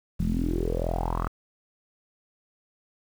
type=tone with low-pass filter sweep; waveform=sawtooth; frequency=42.16 Hz; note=E1; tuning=40 cents sharp; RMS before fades=-27 dBFS; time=0.19-1.28 s; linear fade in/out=10 ms; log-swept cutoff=180 to 1300 Hz; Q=6.9; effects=8-bit